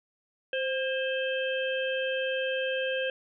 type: harmonic tone with a mistuned harmonic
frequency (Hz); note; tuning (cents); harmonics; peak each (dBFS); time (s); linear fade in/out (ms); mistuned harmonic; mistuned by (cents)
523.3; C5; 0; 1 / 3 / 5 / 6; -29 / -34 / -36 / -37; 0.53-3.1; 2; 3; +45
effects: none